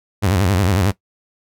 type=tone with vibrato; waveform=sawtooth; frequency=94.9 Hz; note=F#2; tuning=44 cents sharp; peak=-10 dBFS; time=0.22-0.92 s; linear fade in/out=20 ms; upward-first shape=sine; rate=11 Hz; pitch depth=170 cents each way; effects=noise-tail reverb RT60 0.1 s tail -17 dB re dry